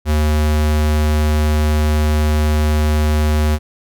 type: tone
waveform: square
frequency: 76 Hz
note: D#2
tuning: 40 cents flat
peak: -13 dBFS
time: 0.05-3.59 s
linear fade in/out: 50 ms
effects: none